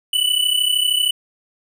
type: tone pair together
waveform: square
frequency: 2960 / 2993 Hz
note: F#7 / F#7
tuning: 0 / +19 cents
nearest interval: unison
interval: 19 cents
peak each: -19 dBFS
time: 0.13-1.11 s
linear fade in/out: 5 ms
effects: none